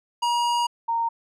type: tone pair in turn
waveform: square / sine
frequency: 953 / 923.7 Hz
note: A#5 / A#5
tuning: +38 / -16 cents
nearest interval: minor second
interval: 54 cents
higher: first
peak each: -21 dBFS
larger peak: neither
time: 0.22-0.67 / 0.88-1.09 s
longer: first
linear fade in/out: 10 ms
effects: low-pass 8000 Hz 12 dB/octave